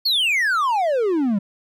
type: exponential sweep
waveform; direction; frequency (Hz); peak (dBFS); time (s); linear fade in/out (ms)
triangle; down; 4527 to 189.7; -15; 0.05-1.39; 10
effects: none